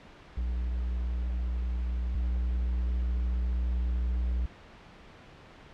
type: tone pair in turn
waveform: triangle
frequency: 60.4 / 60.66 Hz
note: B1 / B1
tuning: -38 / -30 cents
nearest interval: unison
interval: 8 cents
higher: second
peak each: -26 / -24 dBFS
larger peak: second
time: 0.37-2.15 / 2.15-4.46 s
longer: second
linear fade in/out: 5 ms
effects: pink hiss -51 dBFS RMS until 5.73 s + low-pass 3000 Hz 12 dB/octave